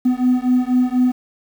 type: beating tone pair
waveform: triangle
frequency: 249.1 / 253.2 Hz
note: B3 / B3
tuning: +15 / +43 cents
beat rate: 4.1 Hz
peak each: -14 dBFS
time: 0.05-1.12 s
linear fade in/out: 10 ms
effects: tanh soft clip ceiling -6 dBFS + 7-bit